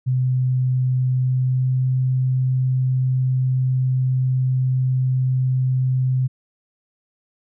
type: tone with pitch glide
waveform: sine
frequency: 128 to 129.11 Hz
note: C3 to C3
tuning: -38 to -23 cents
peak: -16 dBFS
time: 0.06-6.28 s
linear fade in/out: 20 ms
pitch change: +15 cents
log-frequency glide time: 1.13-1.86 s
effects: none

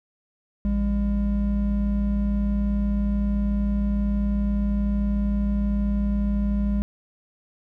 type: tone pair together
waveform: triangle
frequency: 56.36 / 202.4 Hz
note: A1 / G#3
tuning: +42 / -44 cents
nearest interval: octave + minor seventh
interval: 2214 cents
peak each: -21 dBFS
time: 0.65-6.82 s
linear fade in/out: 0 ms
effects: none

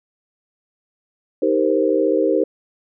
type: chord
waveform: sine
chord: C minor seventh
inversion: first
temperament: equal with one note detuned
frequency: 313.7 / 392 / 466.2 / 523.3 Hz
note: Eb4 / G4 / Bb4 / C5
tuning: +14 / 0 / 0 / 0 cents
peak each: -20 dBFS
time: 1.42-2.44 s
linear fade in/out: 5 ms
effects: none

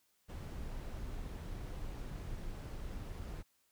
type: noise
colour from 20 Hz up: brown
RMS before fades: -43 dBFS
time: 0.28-3.43 s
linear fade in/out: 20 ms
effects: white hiss -75 dBFS RMS until 3.71 s

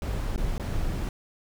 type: noise with dropouts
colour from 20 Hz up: brown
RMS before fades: -28 dBFS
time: 0.02-1.09 s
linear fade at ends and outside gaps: 1 ms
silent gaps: 0.361-0.378 / 0.58-0.597 s
effects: none

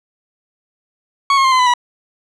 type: tone with pitch steps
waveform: 40% pulse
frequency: 1110 / 1081.5 / 1053.8 / 1026.7 / 1000.4 / 974.7 Hz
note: C#6 / C#6 / C6 / C6 / B5 / B5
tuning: +2 / -43 / +12 / -33 / +22 / -23 cents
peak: -9 dBFS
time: 1.3-1.738 s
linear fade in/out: 2 ms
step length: 73 ms
effects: low-pass 5000 Hz 12 dB/octave

